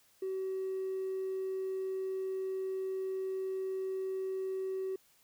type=tone with hard clipping; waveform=sine; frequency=380 Hz; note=F#4; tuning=46 cents sharp; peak=-34 dBFS; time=0.22-4.96 s; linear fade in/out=5 ms; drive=1 dB; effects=white hiss -67 dBFS RMS until 5.23 s